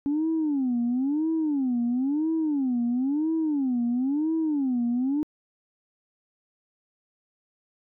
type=tone with vibrato; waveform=sine; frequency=277.2 Hz; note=C#4; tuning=in tune; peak=-21 dBFS; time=0.06-5.23 s; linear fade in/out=0 ms; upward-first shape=sine; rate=0.99 Hz; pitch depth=270 cents each way; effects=tanh soft clip ceiling -19 dBFS